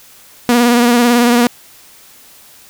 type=tone with vibrato; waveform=sawtooth; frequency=240 Hz; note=B3; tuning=49 cents flat; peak=-4 dBFS; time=0.49-1.47 s; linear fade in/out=0 ms; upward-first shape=triangle; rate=18 Hz; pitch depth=47 cents each way; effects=white hiss -42 dBFS RMS until 2.69 s